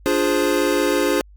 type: chord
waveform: square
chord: D half-diminished seventh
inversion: none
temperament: equal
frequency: 293.7 / 349.2 / 415.3 / 523.3 Hz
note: D4 / F4 / Ab4 / C5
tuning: 0 / 0 / 0 / 0 cents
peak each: -23 dBFS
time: 0.06-1.21 s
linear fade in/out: 0 ms
effects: added 50 Hz sine -43 dBFS peak until 1.36 s + Opus 48 kbps